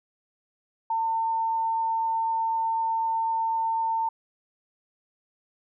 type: tone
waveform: sine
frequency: 902 Hz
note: A5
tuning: 43 cents sharp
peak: -23 dBFS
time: 0.9-4.09 s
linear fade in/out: 5 ms
effects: none